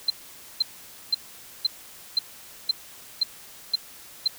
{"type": "tone bursts", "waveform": "sine", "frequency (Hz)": 4113, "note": "C8", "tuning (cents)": -30, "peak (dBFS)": -17, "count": 9, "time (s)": [0.08, 4.278], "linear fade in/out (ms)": 5, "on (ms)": 22, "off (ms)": 500, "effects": ["white hiss -46 dBFS RMS until 4.38 s"]}